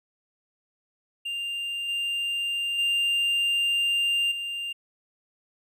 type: tone with level steps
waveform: triangle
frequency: 2794 Hz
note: F7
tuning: in tune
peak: -27 / -24 / -20 / -28 dBFS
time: 1.25-4.73 s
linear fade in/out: 10 ms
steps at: 1.88 / 2.78 / 4.31 s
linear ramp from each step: 10 ms
effects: none